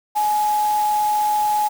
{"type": "tone in noise", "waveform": "sine", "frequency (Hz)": 842, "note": "G#5", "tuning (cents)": 24, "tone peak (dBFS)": -16, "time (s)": [0.15, 1.69], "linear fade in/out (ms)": 20, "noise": "white", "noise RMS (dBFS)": -33, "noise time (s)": [0.15, 1.69], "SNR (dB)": 14, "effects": []}